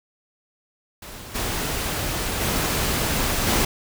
pink noise with level steps, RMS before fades -38 / -26 / -23 / -20 dBFS, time 1.02-3.65 s, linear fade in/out 5 ms, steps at 1.34 / 2.4 / 3.46 s, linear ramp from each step 20 ms, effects none

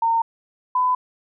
sine tone pair in turn, 915 / 1004.1 Hz, A#5 / B5, -32 / +28 cents, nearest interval major second, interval 160 cents, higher second, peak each -16 dBFS, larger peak neither, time 0.02-0.22 / 0.75-0.95 s, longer neither, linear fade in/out 5 ms, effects none

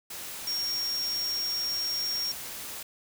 sine tone in noise, 5560 Hz, F8, 9 cents flat, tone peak -28 dBFS, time 0.47-2.32 s, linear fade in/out 5 ms, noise white, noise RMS -39 dBFS, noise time 0.1-2.83 s, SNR +8 dB, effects none

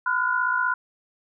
sine tone cluster, 1011 / 1410 / 1466 Hz, B5 / F6 / F#6, +40 / +16 / -16 cents, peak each -25 dBFS, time 0.06-0.74 s, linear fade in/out 5 ms, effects none

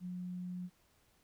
sine tone, 180 Hz, F#3, 47 cents flat, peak -39 dBFS, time 0-0.7 s, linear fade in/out 50 ms, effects pink hiss -71 dBFS RMS until 1.23 s

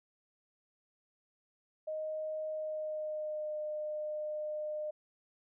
sine tone with pitch glide, 622.3 to 607.4 Hz, D#5 to D#5, 0 to -42 cents, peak -35 dBFS, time 1.87-4.91 s, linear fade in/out 10 ms, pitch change -42 cents, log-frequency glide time 2.49-3.59 s, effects none

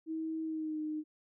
sine tone with pitch glide, 320 to 307.3 Hz, D#4 to D#4, +49 to -21 cents, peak -34 dBFS, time 0.06-1.04 s, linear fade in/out 50 ms, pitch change -70 cents, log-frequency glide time 0.43-0.8 s, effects none

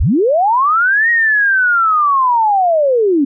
sine linear two-way sweep, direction up then down, 34.76 to 1894 to 263.2 Hz, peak -9 dBFS, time 0-3.25 s, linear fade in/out 10 ms, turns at 1.1 s, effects none

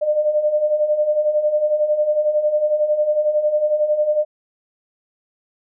sine beating tone pair, 595 / 606 Hz, D5 / D#5, +22 / -46 cents, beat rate 11 Hz, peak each -22 / -16 dBFS, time 0.01-4.25 s, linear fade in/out 20 ms, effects none

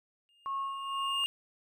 triangle tone with exponential growth, 2824 Hz, F7, 19 cents sharp, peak -25 dBFS, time 0.29-1.26 s, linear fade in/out 0 ms, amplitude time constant 210 ms
sine tone with tremolo, 1092 Hz, C#6, 26 cents flat, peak -31 dBFS, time 0.46-1.24 s, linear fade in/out 0 ms, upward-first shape sine, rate 2.2 Hz, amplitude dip 50%
effects none

